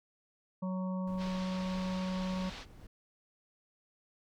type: harmonic tone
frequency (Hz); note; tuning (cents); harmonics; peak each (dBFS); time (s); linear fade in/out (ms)
185.9; F#3; +8; 1 / 3 / 5 / 6; -33 / -43 / -47 / -49; 0.62-2.5; 10
type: noise with tremolo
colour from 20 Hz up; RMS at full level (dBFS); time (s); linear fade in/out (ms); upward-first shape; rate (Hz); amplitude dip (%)
brown; -48; 1.07-2.87; 5; sine; 1.7; 40
type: band-pass noise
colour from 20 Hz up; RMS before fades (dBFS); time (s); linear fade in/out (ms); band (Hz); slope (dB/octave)
white; -48; 1.17-2.66; 50; 190 to 4600; 24
effects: none